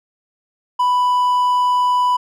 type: tone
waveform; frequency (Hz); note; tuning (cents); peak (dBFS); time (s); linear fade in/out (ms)
triangle; 991; B5; +6; -11; 0.79-2.17; 10
effects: none